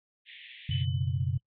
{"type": "band-pass noise", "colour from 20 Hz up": "white", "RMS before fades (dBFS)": -49, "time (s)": [0.25, 0.86], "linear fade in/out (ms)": 50, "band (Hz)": [1800, 3600], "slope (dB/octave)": 96}
{"type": "chord", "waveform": "sine", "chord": "F# suspended fourth", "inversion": "none", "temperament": "equal", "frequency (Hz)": [92.5, 123.47, 138.59], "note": ["F#2", "B2", "C#3"], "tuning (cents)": [0, 0, 0], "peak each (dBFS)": -31, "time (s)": [0.69, 1.38], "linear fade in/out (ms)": 5}
{"type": "tone with exponential decay", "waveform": "sine", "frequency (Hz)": 3007, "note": "F#7", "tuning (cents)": 27, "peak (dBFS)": -33, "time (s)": [0.71, 1.4], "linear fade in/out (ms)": 2, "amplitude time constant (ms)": 150}
{"effects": ["noise-tail reverb RT60 0.1 s tail -24 dB re dry"]}